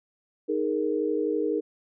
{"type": "chord", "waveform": "sine", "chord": "D# suspended fourth", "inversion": "none", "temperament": "just", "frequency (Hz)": [311.1, 414.8, 466.7], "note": ["D#4", "G#4", "A#4"], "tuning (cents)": [0, -2, 2], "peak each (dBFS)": -28, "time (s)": [0.48, 1.61], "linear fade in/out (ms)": 20, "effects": []}